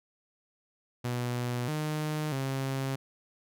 sawtooth tone with pitch steps, 122.3 / 153.1 / 134.5 Hz, B2 / D#3 / C3, -16 / -28 / +48 cents, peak -26 dBFS, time 1.04-2.96 s, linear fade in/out 10 ms, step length 640 ms, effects none

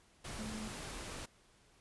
sine tone in noise, 216.9 Hz, A3, 25 cents flat, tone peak -43 dBFS, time 0.38-0.69 s, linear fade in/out 10 ms, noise pink, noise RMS -45 dBFS, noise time 0.24-1.26 s, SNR -1 dB, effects pink hiss -67 dBFS RMS until 1.8 s + resampled to 24000 Hz

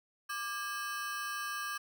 40% pulse ring-modulated tone, 1406 Hz, F6, 11 cents sharp, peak -32 dBFS, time 0.29-1.78 s, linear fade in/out 10 ms, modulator 223 Hz, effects none

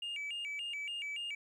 sine tone with vibrato, 2549 Hz, D#7, 41 cents sharp, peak -35 dBFS, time 0.02-1.35 s, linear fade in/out 5 ms, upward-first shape square, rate 3.5 Hz, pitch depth 180 cents each way, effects tanh soft clip ceiling -36 dBFS + 12-bit

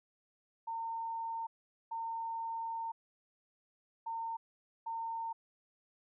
sine tone bursts at uneven times, 911 Hz, A#5, 40 cents flat, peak -36 dBFS, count 4, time 0.67-1.47 / 1.91-2.92 / 4.06-4.37 / 4.86-5.33 s, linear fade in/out 10 ms, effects none

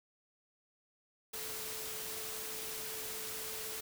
sine tone in noise, 437.6 Hz, A4, 9 cents flat, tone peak -50 dBFS, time 1.33-3.81 s, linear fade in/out 10 ms, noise white, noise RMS -42 dBFS, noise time 1.33-3.81 s, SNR -11 dB, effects none

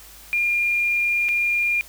sine tone with dropouts, 2408 Hz, D7, 43 cents sharp, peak -18 dBFS, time 0.33-1.81 s, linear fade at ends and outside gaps 0 ms, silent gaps 1.286-1.29 s, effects added 50 Hz sine -49 dBFS peak until 1.88 s + white hiss -45 dBFS RMS until 1.88 s

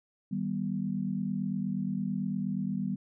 sine chord, Eb augmented, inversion none, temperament just, 155.56 / 194.45 / 243.1 Hz, Eb3 / G3 / B3, 0 / -14 / -27 cents, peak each -37 / -31 / -35 dBFS, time 0.31-2.96 s, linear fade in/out 10 ms, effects none

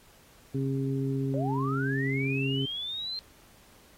harmonic tone, 135.3 Hz, C#3, 42 cents flat, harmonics 1 / 2 / 3, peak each -29 / -31 / -35 dBFS, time 0.54-2.66 s, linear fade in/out 10 ms
sine linear sweep, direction up, 523.3 to 4186 Hz, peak -32 dBFS, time 1.34-3.19 s, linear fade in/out 0 ms
effects pink hiss -58 dBFS RMS until 3.97 s + AAC 48 kbps

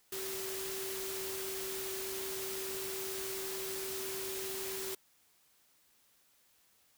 sine tone in noise, 383.7 Hz, G4, 37 cents flat, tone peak -41 dBFS, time 0.12-4.95 s, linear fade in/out 5 ms, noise white, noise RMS -41 dBFS, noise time 0.12-4.95 s, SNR -3 dB, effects white hiss -69 dBFS RMS until 6.97 s

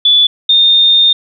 sine tone pair in turn, 3458 / 3645 Hz, A7 / A#7, -31 / -40 cents, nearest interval minor second, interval 91 cents, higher second, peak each -5 dBFS, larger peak neither, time 0.05-0.27 / 0.49-1.13 s, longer second, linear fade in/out 5 ms, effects none

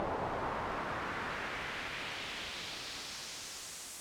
brown noise with band-pass filter sweep, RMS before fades -40 dBFS, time 0-4 s, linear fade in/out 0 ms, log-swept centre 760 to 8600 Hz, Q 1.4, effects none

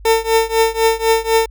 30% pulse tone with tremolo, 450 Hz, A4, 39 cents sharp, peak -6 dBFS, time 0.05-1.46 s, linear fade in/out 5 ms, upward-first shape triangle, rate 4 Hz, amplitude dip 95%, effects added 50 Hz sine -34 dBFS peak until 1.5 s

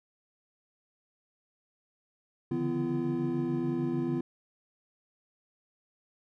triangle tone cluster, 141.9 / 148.7 / 169 / 251.8 / 340.3 Hz, C#3 / D3 / E3 / B3 / F4, +41 / +22 / +43 / +34 / -45 cents, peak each -35 / -37 / -37 / -30 / -30 dBFS, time 2.51-4.21 s, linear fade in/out 5 ms, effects none

